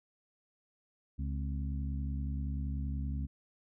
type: harmonic tone with a mistuned harmonic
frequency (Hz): 70.5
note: C#2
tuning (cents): +30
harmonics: 1 / 2 / 3 / 4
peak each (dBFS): -34 / -40 / -44 / -46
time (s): 1.18-3.27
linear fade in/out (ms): 20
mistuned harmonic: 4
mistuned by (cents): -97
effects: none